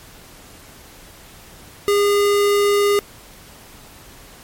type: tone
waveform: square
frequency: 407.3 Hz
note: G#4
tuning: 34 cents flat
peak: -14 dBFS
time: 1.88-2.99 s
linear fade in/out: 0 ms
effects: pink hiss -43 dBFS RMS until 4.43 s + MP3 64 kbps